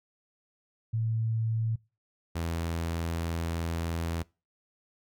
sine / sawtooth tone pair in turn, 112.3 / 83.31 Hz, A2 / E2, +36 / +19 cents, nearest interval perfect fourth, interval 517 cents, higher first, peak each -26 dBFS, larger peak neither, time 0.93-1.76 / 2.35-4.23 s, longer second, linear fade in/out 10 ms, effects noise-tail reverb RT60 0.3 s tail -24 dB re dry

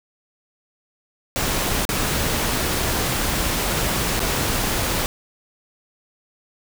pink noise with dropouts, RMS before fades -22 dBFS, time 1.36-5.06 s, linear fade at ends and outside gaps 0 ms, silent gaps 1.852-1.891 / 4.194-4.202 s, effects none

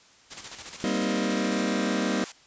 white noise with tremolo, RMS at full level -37 dBFS, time 0.3-1.62 s, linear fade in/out 20 ms, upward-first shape square, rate 14 Hz, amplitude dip 50%
sawtooth chord, C minor seventh, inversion second, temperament just, 196.22 / 235.5 / 261.6 / 314 Hz, G3 / Bb3 / C4 / Eb4, +2 / +18 / 0 / +16 cents, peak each -25 / -25 / -27 / -27 dBFS, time 0.84-2.24 s, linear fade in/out 0 ms
white high-pass noise, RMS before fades -39 dBFS, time 1.56-2.32 s, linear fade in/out 2 ms, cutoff 610 Hz, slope 24 dB/octave
effects white hiss -56 dBFS RMS until 2.46 s + resampled to 16000 Hz

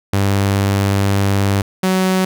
sawtooth tone pair in turn, 99.1 / 187.08 Hz, G2 / F#3, +19 / +19 cents, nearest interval major seventh, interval 1100 cents, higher second, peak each -9 dBFS, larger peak neither, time 0.13-1.62 / 1.83-2.25 s, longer first, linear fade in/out 5 ms, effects none

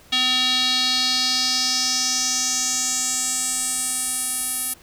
square tone with band-pass filter sweep, 254.9 Hz, C4, 45 cents flat, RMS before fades -22 dBFS, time 0.12-4.74 s, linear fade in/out 10 ms, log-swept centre 3500 to 11000 Hz, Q 3.9, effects pink hiss -50 dBFS RMS until 4.82 s

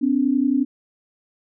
sine tone pair together, 254.7 / 285.9 Hz, C4 / D4, -46 / -46 cents, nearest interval major second, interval 200 cents, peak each -19 dBFS, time 0.01-0.65 s, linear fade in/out 20 ms, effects none

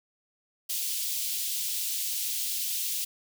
white high-pass noise, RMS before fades -31 dBFS, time 0.69-3.05 s, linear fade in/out 10 ms, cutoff 2900 Hz, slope 24 dB/octave, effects none

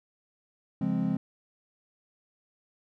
triangle chord, Db major seventh, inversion none, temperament equal, 138.59 / 174.61 / 207.7 / 261.6 Hz, Db3 / F3 / Ab3 / C4, 0 / 0 / 0 / 0 cents, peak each -34 / -28 / -28 / -29 dBFS, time 0.81-1.17 s, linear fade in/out 5 ms, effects none

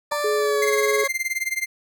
20% pulse tone with pitch glide, 587.3 to 551.1 Hz, D5 to C#5, 0 to -10 cents, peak -18 dBFS, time 0.11-1.08 s, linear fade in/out 10 ms, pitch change -110 cents, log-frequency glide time 0.35-0.75 s
sine tone with exponential decay, 920 Hz, A#5, 23 cents flat, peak -22 dBFS, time 0.12-0.24 s, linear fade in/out 0 ms, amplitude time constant 26 ms
sine tone, 422.4 Hz, G#4, 29 cents sharp, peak -20 dBFS, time 0.24-1.04 s, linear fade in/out 5 ms
45% pulse tone with tremolo, 2093 Hz, C7, in tune, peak -20 dBFS, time 0.62-1.66 s, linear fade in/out 2 ms, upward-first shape sine, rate 19 Hz, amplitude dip 90%
effects none

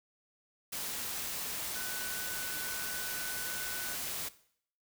sine tone in noise, 1496 Hz, F#6, 19 cents sharp, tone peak -41 dBFS, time 1.75-3.95 s, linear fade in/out 10 ms, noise white, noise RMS -38 dBFS, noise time 0.72-4.29 s, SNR -6 dB, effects noise-tail reverb RT60 0.6 s tail -17 dB re dry

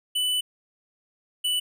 square tone pair in turn, 2987 / 2972 Hz, F#7 / F#7, +16 / +7 cents, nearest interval unison, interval 9 cents, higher first, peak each -23 dBFS, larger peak neither, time 0.15-0.41 / 1.44-1.6 s, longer first, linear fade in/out 10 ms, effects none

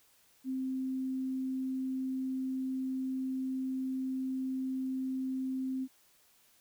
sine tone, 261.6 Hz, C4, in tune, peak -32 dBFS, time 0.44-5.88 s, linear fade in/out 50 ms, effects white hiss -66 dBFS RMS until 6.6 s

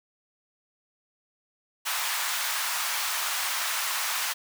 pink high-pass noise, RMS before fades -29 dBFS, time 1.85-4.34 s, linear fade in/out 20 ms, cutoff 920 Hz, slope 24 dB/octave, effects none

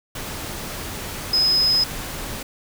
sine tone in noise, 5070 Hz, D#8, 32 cents sharp, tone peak -15 dBFS, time 1.33-1.84 s, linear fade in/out 5 ms, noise pink, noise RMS -31 dBFS, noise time 0.15-2.43 s, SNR +13 dB, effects none

